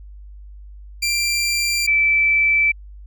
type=tone pair in turn; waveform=20% pulse / sine; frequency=2368 / 2321 Hz; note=D7 / D7; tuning=+14 / -21 cents; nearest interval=unison; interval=35 cents; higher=first; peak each=-13 dBFS; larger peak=neither; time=1.02-1.87 / 1.87-2.72 s; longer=neither; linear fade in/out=10 ms; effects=added 50 Hz sine -36 dBFS peak until 3.06 s